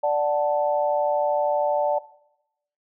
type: chord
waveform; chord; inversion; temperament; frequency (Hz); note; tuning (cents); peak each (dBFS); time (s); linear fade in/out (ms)
sine; D major; none; equal; 587.3 / 740 / 880; D5 / F#5 / A5; 0 / 0 / 0; -21 / -26 / -25; 0.03-1.99; 10
effects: noise-tail reverb RT60 0.8 s tail -18 dB re dry